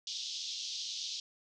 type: band-pass noise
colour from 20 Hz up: pink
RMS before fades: -40 dBFS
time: 0.07-1.2 s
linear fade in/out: 2 ms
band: 3200 to 6100 Hz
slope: 48 dB/octave
effects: none